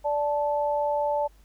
sine tone pair together, 585 / 875.1 Hz, D5 / A5, -7 / -10 cents, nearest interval perfect fifth, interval 697 cents, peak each -25 / -26 dBFS, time 0.04-1.28 s, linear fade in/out 20 ms, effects added 50 Hz sine -53 dBFS peak until 1.44 s + pink hiss -63 dBFS RMS until 1.44 s

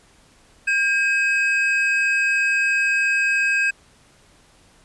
triangle tone pair together, 1606 / 2549 Hz, G6 / D#7, +41 / +41 cents, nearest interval minor sixth, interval 800 cents, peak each -18 / -18 dBFS, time 0.67-3.71 s, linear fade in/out 10 ms, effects pink hiss -54 dBFS RMS until 4.84 s + resampled to 24000 Hz

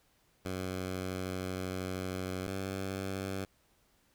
10% pulse tone pair in turn, 92.9 / 96.12 Hz, F#2 / G2, +7 / -34 cents, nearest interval minor second, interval 59 cents, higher second, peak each -27 dBFS, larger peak neither, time 0.45-2.47 / 2.47-3.45 s, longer first, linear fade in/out 5 ms, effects pink hiss -70 dBFS RMS until 4.14 s

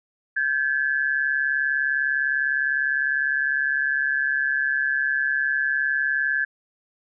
sine tone pair together, 1569 / 1708.8 Hz, G6 / G#6, +1 / +49 cents, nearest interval minor second, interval 148 cents, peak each -23 dBFS, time 0.36-6.45 s, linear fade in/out 10 ms, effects none

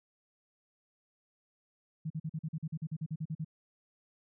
sine tone bursts, 157.6 Hz, D#3, 23 cents sharp, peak -33 dBFS, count 15, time 2.05-3.447 s, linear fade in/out 10 ms, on 53 ms, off 43 ms, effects none

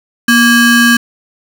square ring-modulated tone, 698.5 Hz, F5, in tune, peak -3 dBFS, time 0.28-0.97 s, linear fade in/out 5 ms, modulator 937 Hz, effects none

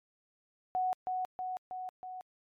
sine tone with echo, 740 Hz, F#5, in tune, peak -28 dBFS, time 0.75-0.93 s, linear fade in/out 0 ms, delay 320 ms, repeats 4, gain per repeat -3 dB, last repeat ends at 2.21 s, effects MP3 64 kbps

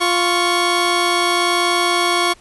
15% pulse tone pair together, 349.7 / 1110.2 Hz, F4 / C#6, +2 / +2 cents, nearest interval octave + minor sixth, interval 2000 cents, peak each -11 dBFS, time 0-2.34 s, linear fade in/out 20 ms, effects pink hiss -49 dBFS RMS until 2.4 s + resampled to 24000 Hz

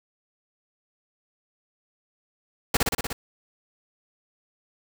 pink noise with echo, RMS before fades -20 dBFS, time 2.74-2.77 s, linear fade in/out 5 ms, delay 60 ms, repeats 6, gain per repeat -2 dB, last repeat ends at 3.13 s, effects none

